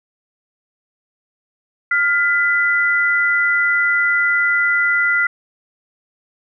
sine tone pair together, 1410.8 / 2000 Hz, F6 / B6, +17 / +21 cents, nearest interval tritone, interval 604 cents, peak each -16 dBFS, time 1.91-5.27 s, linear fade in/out 5 ms, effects none

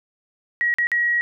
sine tone with dropouts, 1906 Hz, A#6, 38 cents sharp, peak -17 dBFS, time 0.61-1.21 s, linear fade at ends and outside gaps 0 ms, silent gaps 0.74-0.785 / 0.87-0.917 s, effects none

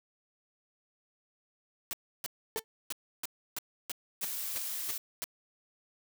white noise bursts, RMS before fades -36 dBFS, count 11, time 1.91-5.241 s, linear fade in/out 0 ms, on 21 ms, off 310 ms
35% pulse tone with exponential decay, 443.1 Hz, A4, 12 cents sharp, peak -27 dBFS, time 2.56-2.64 s, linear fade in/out 0 ms, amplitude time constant 16 ms
blue noise, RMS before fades -37 dBFS, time 4.21-4.98 s, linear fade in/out 5 ms
effects none

